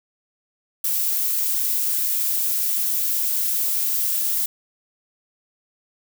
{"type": "noise", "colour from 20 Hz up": "violet", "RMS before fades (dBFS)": -22, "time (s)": [0.84, 4.46], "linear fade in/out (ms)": 5, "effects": []}